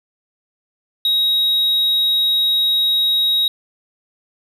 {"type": "tone", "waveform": "triangle", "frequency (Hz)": 3800, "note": "A#7", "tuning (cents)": 33, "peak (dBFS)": -12, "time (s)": [1.05, 3.48], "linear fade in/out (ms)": 2, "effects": []}